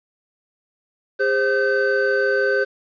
triangle tone cluster, 406.1 / 527 / 1535 Hz, G#4 / C5 / G6, -39 / +12 / -37 cents, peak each -19 dBFS, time 1.19-2.65 s, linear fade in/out 20 ms, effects resampled to 11025 Hz + 8-bit

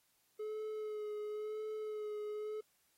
triangle tone with vibrato, 426.3 Hz, G#4, 45 cents sharp, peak -37 dBFS, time 0.39-2.61 s, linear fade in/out 10 ms, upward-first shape sine, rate 0.96 Hz, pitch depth 23 cents each way, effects white hiss -75 dBFS RMS until 2.97 s + AAC 48 kbps

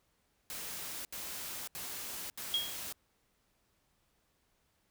white noise bursts, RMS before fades -42 dBFS, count 4, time 0.5-2.925 s, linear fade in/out 0 ms, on 550 ms, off 75 ms
sine tone with exponential decay, 3276 Hz, G#7, 24 cents flat, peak -26 dBFS, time 2.54-2.84 s, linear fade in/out 1 ms, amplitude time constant 65 ms
effects pink hiss -75 dBFS RMS until 4.9 s

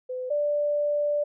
sine tone pair in turn, 507 / 587.2 Hz, B4 / D5, +45 / 0 cents, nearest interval minor third, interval 255 cents, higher second, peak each -29 / -22 dBFS, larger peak second, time 0.09-0.3 / 0.3-1.24 s, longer second, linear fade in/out 10 ms, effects none

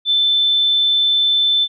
sine tone, 3530 Hz, A7, 5 cents sharp, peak -12 dBFS, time 0.05-1.68 s, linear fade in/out 50 ms, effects none

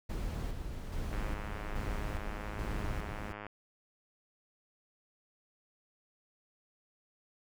brown noise with tremolo, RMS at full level -36 dBFS, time 0.09-3.33 s, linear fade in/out 10 ms, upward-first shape square, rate 1.2 Hz, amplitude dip 40%
click train, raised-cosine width 0.5 ms, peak -28 dBFS, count 244, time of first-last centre 1.13-3.467 s, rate 104 Hz
effects none

